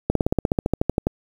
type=slowing click train; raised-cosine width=2 ms; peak=-5 dBFS; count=15; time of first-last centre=0.1-1.069 s; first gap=53 ms; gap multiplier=1.04; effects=7-bit